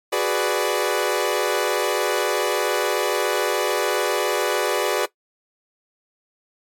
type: chord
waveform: sawtooth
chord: G# half-diminished seventh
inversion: third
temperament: equal with one note detuned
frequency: 370 / 417 / 493.9 / 587.3 Hz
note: F#4 / G#4 / B4 / D5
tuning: 0 / +7 / 0 / 0 cents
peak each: -21 dBFS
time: 0.12-5.06 s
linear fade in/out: 10 ms
effects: noise-tail reverb RT60 0.1 s tail -17 dB re dry + MP3 64 kbps